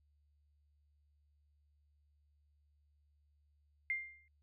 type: tone with exponential decay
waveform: sine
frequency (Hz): 2100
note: C7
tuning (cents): +6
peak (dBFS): -31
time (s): 3.9-4.28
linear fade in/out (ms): 1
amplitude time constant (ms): 82
effects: added 73 Hz sine -70 dBFS peak until 4.42 s